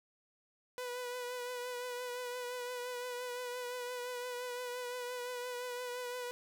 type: tone with vibrato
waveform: sawtooth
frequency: 493.9 Hz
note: B4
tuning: in tune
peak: -35 dBFS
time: 0.78-6.31 s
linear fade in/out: 0 ms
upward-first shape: triangle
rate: 5.8 Hz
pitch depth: 33 cents each way
effects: none